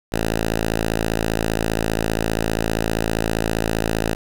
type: tone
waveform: 5% pulse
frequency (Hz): 55.1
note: A1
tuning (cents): +3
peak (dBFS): -8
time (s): 0.12-4.15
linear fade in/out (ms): 5
effects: none